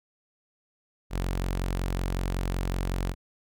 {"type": "tone", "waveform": "sawtooth", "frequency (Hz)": 45.37, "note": "F#1", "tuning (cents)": -33, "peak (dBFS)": -23, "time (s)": [1.1, 3.15], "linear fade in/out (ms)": 50, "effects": []}